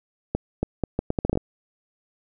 accelerating click train, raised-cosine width 2 ms, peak -9 dBFS, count 11, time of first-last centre 0.35-1.374 s, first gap 280 ms, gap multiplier 0.74, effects none

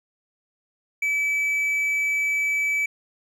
triangle tone, 2300 Hz, D7, 37 cents flat, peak -19 dBFS, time 1.02-2.86 s, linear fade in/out 5 ms, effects none

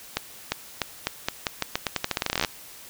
accelerating click train, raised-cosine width 0.2 ms, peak -6 dBFS, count 24, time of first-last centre 0.17-2.448 s, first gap 350 ms, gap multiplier 0.85, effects white hiss -45 dBFS RMS until 2.89 s

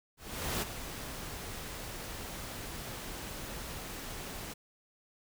pink noise with ADSR envelope, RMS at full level -32 dBFS, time 0.17-4.54 s, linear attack 450 ms, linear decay 19 ms, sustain -10 dB, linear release 14 ms, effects none

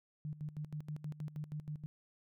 sine tone with tremolo, 150.9 Hz, D3, 47 cents sharp, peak -38 dBFS, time 0.25-1.86 s, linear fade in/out 0 ms, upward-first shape square, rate 6.3 Hz, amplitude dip 80%, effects none

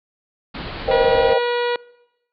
pink low-pass noise, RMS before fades -30 dBFS, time 0.54-1.34 s, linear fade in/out 10 ms, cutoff 4600 Hz, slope 96 dB/octave
sine chord, C minor seventh, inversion third, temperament equal, 466.2 / 523.3 / 622.3 / 784 Hz, Bb4 / C5 / Eb5 / G5, 0 / 0 / 0 / 0 cents, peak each -19 / -18 / -23 / -22 dBFS, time 0.87-1.39 s, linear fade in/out 20 ms
harmonic tone, 482.5 Hz, B4, 40 cents flat, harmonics 1 / 2 / 3 / 4 / 5 / 6 / 7 / 8 / 9, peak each -19 / -25 / -29 / -31 / -33 / -35 / -36 / -37 / -38 dBFS, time 0.91-1.76 s, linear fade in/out 2 ms
effects noise-tail reverb RT60 0.9 s tail -23 dB re dry

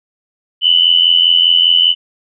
sine tone pair together, 2945 / 3030 Hz, F#7 / F#7, -9 / +40 cents, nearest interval unison, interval 49 cents, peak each -10 dBFS, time 0.61-1.95 s, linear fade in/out 50 ms, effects none

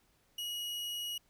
40% pulse tone, 2902 Hz, F#7, 34 cents flat, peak -36 dBFS, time 0.38-1.18 s, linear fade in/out 5 ms, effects pink hiss -71 dBFS RMS until 1.29 s

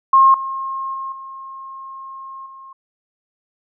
sine tone with level steps, 1072 Hz, C6, 42 cents sharp, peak -7 / -22 / -24 / -31 / -36 dBFS, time 0.13-2.73 s, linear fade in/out 5 ms, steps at 0.34 / 0.94 / 1.12 / 2.46 s, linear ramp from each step 2 ms, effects none

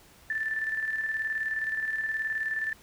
sine tone with tremolo, 1765 Hz, A6, 5 cents sharp, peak -26 dBFS, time 0.3-2.73 s, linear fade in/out 2 ms, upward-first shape square, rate 19 Hz, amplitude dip 45%, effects pink hiss -56 dBFS RMS until 2.82 s

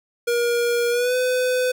square tone with pitch glide, 475.7 to 504 Hz, A#4 to B4, +35 to +35 cents, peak -19 dBFS, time 0.27-1.72 s, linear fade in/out 10 ms, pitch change +100 cents, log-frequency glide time 0.9-1.15 s, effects none

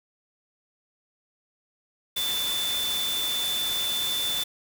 sine tone in noise, 3520 Hz, A7, in tune, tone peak -26 dBFS, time 2.16-4.44 s, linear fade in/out 10 ms, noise white, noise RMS -32 dBFS, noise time 2.16-4.44 s, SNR +3 dB, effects none

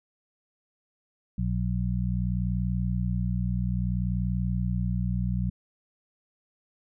harmonic tone, 60.6 Hz, B1, 32 cents flat, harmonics 1 / 2 / 3, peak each -29 / -29 / -29 dBFS, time 1.38-5.5 s, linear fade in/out 5 ms, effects none

